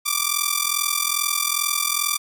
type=ring-modulated tone; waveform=5% pulse; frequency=1174.7 Hz; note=D6; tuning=in tune; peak=-5 dBFS; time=0.05-2.18 s; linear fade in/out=20 ms; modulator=21.2 Hz; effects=none